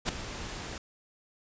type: noise with ADSR envelope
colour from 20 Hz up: pink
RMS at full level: -26 dBFS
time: 0.05-0.78 s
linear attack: 38 ms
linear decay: 6 ms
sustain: -13 dB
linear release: 3 ms
effects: resampled to 16000 Hz